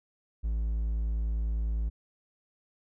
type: tone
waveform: triangle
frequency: 55 Hz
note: A1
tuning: in tune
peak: -25 dBFS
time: 0.43-1.9 s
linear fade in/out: 20 ms
effects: none